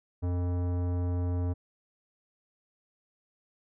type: tone with tanh clipping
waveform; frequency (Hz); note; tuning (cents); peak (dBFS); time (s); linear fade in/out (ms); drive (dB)
sine; 88.7; F2; +27; -29; 0.22-1.54; 20; 17
effects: none